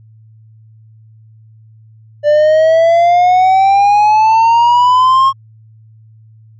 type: exponential sweep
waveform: triangle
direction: up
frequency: 587.3 to 1085 Hz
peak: -4 dBFS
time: 2.23-5.33 s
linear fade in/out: 50 ms
effects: added 110 Hz sine -39 dBFS peak until 6.59 s + resampled to 16000 Hz